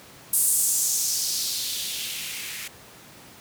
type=noise with band-pass filter sweep; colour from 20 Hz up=violet; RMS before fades=-26 dBFS; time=0.33-2.68 s; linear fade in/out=5 ms; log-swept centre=9800 to 1900 Hz; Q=2.3; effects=pink hiss -47 dBFS RMS until 3.4 s + high-pass 100 Hz 12 dB/octave